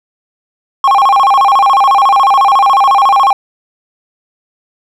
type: tone with vibrato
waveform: triangle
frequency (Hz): 931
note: A#5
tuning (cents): -2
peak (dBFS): -3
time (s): 0.84-3.33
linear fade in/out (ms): 2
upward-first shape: square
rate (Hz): 14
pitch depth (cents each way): 270
effects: none